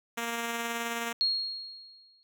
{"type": "tone with tremolo", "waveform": "5% pulse", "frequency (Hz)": 233.1, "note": "A#3", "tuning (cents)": 0, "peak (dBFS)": -19, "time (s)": [0.17, 1.13], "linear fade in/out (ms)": 10, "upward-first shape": "sine", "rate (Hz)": 19, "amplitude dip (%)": 25}
{"type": "tone with exponential decay", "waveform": "sine", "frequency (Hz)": 4281, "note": "C8", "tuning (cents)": 39, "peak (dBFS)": -22, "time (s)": [1.21, 2.23], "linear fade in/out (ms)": 0, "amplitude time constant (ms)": 220}
{"effects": []}